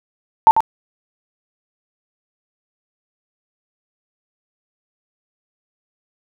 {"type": "tone with echo", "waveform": "sine", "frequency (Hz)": 891, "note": "A5", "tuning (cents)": 22, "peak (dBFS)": -3, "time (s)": [0.47, 0.51], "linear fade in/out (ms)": 0, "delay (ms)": 95, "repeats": 1, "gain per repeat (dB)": -8, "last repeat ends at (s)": 0.605, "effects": []}